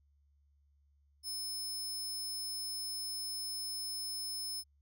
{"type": "tone", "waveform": "sawtooth", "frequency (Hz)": 5220, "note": "E8", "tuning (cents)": -18, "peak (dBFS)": -35, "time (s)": [1.23, 4.64], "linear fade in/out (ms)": 50, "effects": ["added 71 Hz sine -67 dBFS peak until 4.81 s"]}